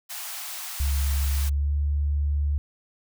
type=high-pass noise; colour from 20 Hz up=white; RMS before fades=-35 dBFS; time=0.09-1.5 s; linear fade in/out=20 ms; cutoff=640 Hz; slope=96 dB/octave
type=tone with pitch glide; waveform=sine; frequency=69.7 to 72.53 Hz; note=C#2 to D2; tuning=+10 to -21 cents; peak=-21 dBFS; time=0.8-2.58 s; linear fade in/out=0 ms; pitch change=+69 cents; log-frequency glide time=1.35-1.74 s
effects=none